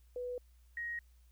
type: tone pair in turn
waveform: sine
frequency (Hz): 493.9 / 1882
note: B4 / A#6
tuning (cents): 0 / +16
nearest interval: octave + major seventh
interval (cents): 2316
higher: second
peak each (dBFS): -37 / -37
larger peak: neither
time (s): 0.16-0.38 / 0.77-0.99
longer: neither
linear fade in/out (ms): 2
effects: added 60 Hz sine -60 dBFS peak until 1.31 s + white hiss -75 dBFS RMS until 1.31 s